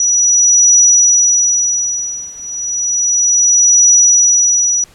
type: tone with tremolo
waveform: sine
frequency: 5860 Hz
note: F#8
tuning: 18 cents flat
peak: -4 dBFS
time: 0-4.84 s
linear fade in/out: 2 ms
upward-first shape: triangle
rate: 0.32 Hz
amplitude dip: 95%
effects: pink hiss -45 dBFS RMS until 4.94 s + low-pass 11000 Hz 12 dB/octave